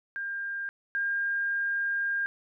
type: tone pair in turn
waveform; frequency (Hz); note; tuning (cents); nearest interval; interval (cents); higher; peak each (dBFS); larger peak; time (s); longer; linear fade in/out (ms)
sine; 1601 / 1608; G6 / G6; +36 / +44; unison; 8; second; -31 / -26; second; 0.16-0.69 / 0.95-2.26; second; 0
effects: none